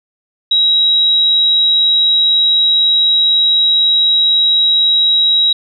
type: tone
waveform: sine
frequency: 3846 Hz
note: B7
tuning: 47 cents flat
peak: -8 dBFS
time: 0.51-5.53 s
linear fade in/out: 5 ms
effects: none